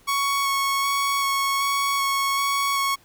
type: tone with vibrato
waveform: sawtooth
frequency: 1108.7 Hz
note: C#6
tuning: in tune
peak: -17 dBFS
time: 0.07-2.96 s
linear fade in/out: 20 ms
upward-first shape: square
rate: 1.3 Hz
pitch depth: 9 cents each way
effects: pink hiss -56 dBFS RMS until 3.04 s